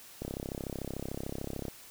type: click train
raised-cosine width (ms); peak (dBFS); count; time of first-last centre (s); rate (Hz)
2; -23; 50; 0.22-1.683; 33.5
effects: white hiss -52 dBFS RMS until 1.9 s